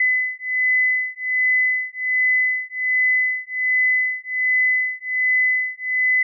sine beating tone pair, 2013 / 2014.3 Hz, B6 / B6, +33 / +34 cents, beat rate 1.3 Hz, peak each -20 dBFS, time 0-6.23 s, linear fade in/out 5 ms, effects none

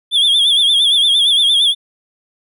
triangle tone with vibrato, 3400 Hz, G#7, 40 cents sharp, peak -8 dBFS, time 0.11-1.75 s, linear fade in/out 50 ms, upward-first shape sine, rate 8.7 Hz, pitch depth 89 cents each way, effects none

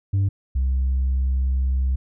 sine tone pair in turn, 98 / 65.41 Hz, G2 / C2, 0 / 0 cents, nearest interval perfect fifth, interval 700 cents, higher first, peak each -14 / -16 dBFS, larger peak first, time 0.13-0.29 / 0.55-1.96 s, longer second, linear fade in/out 10 ms, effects tanh soft clip ceiling -16 dBFS

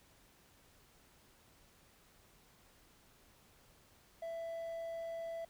triangle tone, 664 Hz, E5, 12 cents sharp, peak -38 dBFS, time 4.22-5.45 s, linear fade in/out 5 ms, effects pink hiss -66 dBFS RMS until 5.49 s

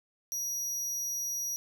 40% pulse tone, 5780 Hz, F#8, 41 cents flat, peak -31 dBFS, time 0.32-1.56 s, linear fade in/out 0 ms, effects none

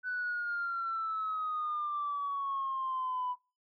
sine exponential sweep, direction down, 1504 to 987 Hz, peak -31 dBFS, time 0.03-3.36 s, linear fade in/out 50 ms, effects noise-tail reverb RT60 0.3 s tail -22 dB re dry + tanh soft clip ceiling -27 dBFS

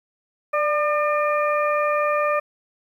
harmonic tone with a mistuned harmonic, 602 Hz, D5, 43 cents sharp, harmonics 1 / 2 / 3 / 4, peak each -21 / -22 / -30 / -30 dBFS, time 0.53-2.4 s, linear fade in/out 10 ms, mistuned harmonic 1, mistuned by -33 cents, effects 9-bit

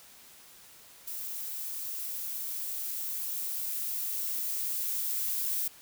violet noise with level ramp, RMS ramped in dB -38 to -31 dBFS, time 1.07-5.68 s, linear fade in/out 5 ms, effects white hiss -54 dBFS RMS until 5.81 s

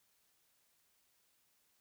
silence, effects white hiss -75 dBFS RMS until 1.8 s

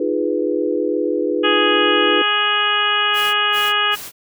sine chord, F half-diminished seventh, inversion third, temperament equal with one note detuned, 306.8 / 349.2 / 415.3 / 493.9 Hz, Eb4 / F4 / Ab4 / Cb5, -24 / 0 / 0 / 0 cents, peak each -22 dBFS, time 0-2.22 s, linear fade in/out 5 ms
harmonic tone, 415.3 Hz, G#4, in tune, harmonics 1 / 2 / 3 / 4 / 5 / 6 / 7 / 8, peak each -29 / -27 / -20 / -21 / -30 / -24 / -19 / -29 dBFS, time 1.43-3.96 s, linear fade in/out 20 ms
white noise bursts, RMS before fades -32 dBFS, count 3, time 3.13-4.12 s, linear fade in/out 50 ms, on 210 ms, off 180 ms
effects none

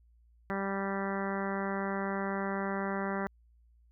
harmonic tone, 196 Hz, G3, in tune, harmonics 1 / 2 / 3 / 4 / 5 / 6 / 7 / 8 / 9 / 10, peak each -35 / -38 / -40 / -41 / -42 / -43 / -43 / -44 / -45 / -45 dBFS, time 0.5-3.27 s, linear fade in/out 0 ms, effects added 58 Hz sine -60 dBFS peak until 3.91 s

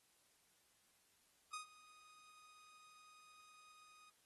sawtooth tone with ADSR envelope, 1244.5 Hz, D#6, in tune, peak -40 dBFS, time 1.53-4.1 s, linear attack 9 ms, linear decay 110 ms, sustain -20 dB, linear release 5 ms, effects white hiss -75 dBFS RMS until 4.25 s + AAC 32 kbps

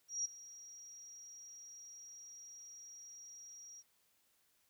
sine tone with ADSR envelope, 5690 Hz, F8, 31 cents sharp, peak -33 dBFS, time 0.08-3.83 s, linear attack 170 ms, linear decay 12 ms, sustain -18 dB, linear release 38 ms, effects white hiss -75 dBFS RMS until 4.69 s

